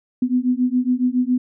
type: beating tone pair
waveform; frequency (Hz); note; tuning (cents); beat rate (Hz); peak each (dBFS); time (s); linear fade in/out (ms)
sine; 246.9 / 254.1; B3 / B3; 0 / +49; 7.2; -19; 0.22-1.38; 5
effects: none